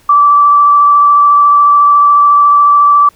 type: tone with vibrato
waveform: sine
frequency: 1161 Hz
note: D6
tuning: 20 cents flat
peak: -3 dBFS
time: 0.09-3.09 s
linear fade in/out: 5 ms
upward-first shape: sine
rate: 14 Hz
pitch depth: 9 cents each way
effects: pink hiss -47 dBFS RMS until 3.15 s